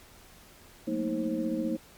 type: tone cluster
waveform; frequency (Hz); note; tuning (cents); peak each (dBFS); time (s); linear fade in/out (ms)
sine; 181.6 / 220.2 / 235.3 / 315.9 / 532; F#3 / A3 / A#3 / D#4 / C5; -32 / +2 / +16 / +26 / +29; -39 / -35 / -33 / -31 / -36; 0.87-1.77; 10
effects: pink hiss -54 dBFS RMS until 1.97 s + MP3 96 kbps